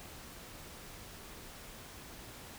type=silence; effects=pink hiss -50 dBFS RMS until 2.58 s